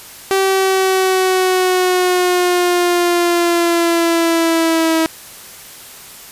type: linear sweep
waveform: sawtooth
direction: down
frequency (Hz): 386.9 to 322.4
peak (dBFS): -8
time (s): 0.31-5.06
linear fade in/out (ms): 0
effects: white hiss -36 dBFS RMS until 6.31 s + resampled to 32000 Hz